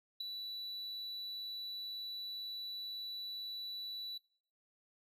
triangle tone with ADSR envelope, 3951 Hz, B7, in tune, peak -32 dBFS, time 0.2-4.18 s, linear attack 8 ms, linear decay 6 ms, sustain -7 dB, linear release 7 ms, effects noise-tail reverb RT60 0.5 s tail -22 dB re dry + tanh soft clip ceiling -30 dBFS

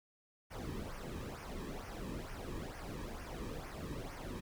brown noise with flanger, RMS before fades -44 dBFS, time 0.5-4.41 s, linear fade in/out 20 ms, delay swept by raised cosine 0.25 to 1.45 ms, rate 2.2 Hz, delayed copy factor -0.7, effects none

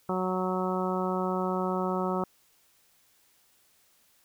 harmonic tone, 185 Hz, F#3, in tune, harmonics 1 / 2 / 3 / 4 / 5 / 6 / 7, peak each -31 / -32 / -35 / -36 / -36 / -38 / -36 dBFS, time 0.09-2.24 s, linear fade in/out 2 ms, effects white hiss -65 dBFS RMS until 4.24 s

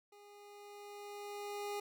25% pulse tone with level ramp, 409.8 Hz, G#4, 23 cents flat, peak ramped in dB -54 to -34 dBFS, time 0.12-1.8 s, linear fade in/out 5 ms, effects none

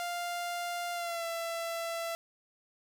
sawtooth tone with pitch glide, 698.5 to 669.3 Hz, F5 to E5, 0 to +26 cents, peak -30 dBFS, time 0-2.15 s, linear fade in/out 0 ms, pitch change -74 cents, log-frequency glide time 0.93-1.25 s, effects none

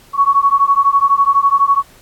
sine beating tone pair, 1110 / 1122 Hz, C#6 / C#6, +2 / +21 cents, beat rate 12 Hz, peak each -12 / -12 dBFS, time 0.13-1.83 s, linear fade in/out 50 ms, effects pink hiss -46 dBFS RMS until 2.01 s + AAC 64 kbps

